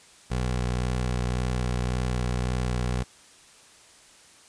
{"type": "tone with vibrato", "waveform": "20% pulse", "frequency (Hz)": 61.74, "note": "B1", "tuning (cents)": 0, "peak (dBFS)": -20, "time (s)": [0.3, 3.04], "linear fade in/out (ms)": 20, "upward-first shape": "sine", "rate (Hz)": 1.9, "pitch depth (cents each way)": 16, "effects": ["white hiss -53 dBFS RMS until 4.48 s", "resampled to 22050 Hz"]}